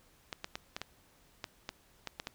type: clicks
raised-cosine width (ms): 0.2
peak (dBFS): -20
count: 10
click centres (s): 0.328 / 0.444 / 0.555 / 0.765 / 0.816 / 1.442 / 1.691 / 2.073 / 2.199 / 2.271
effects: pink hiss -65 dBFS RMS until 2.34 s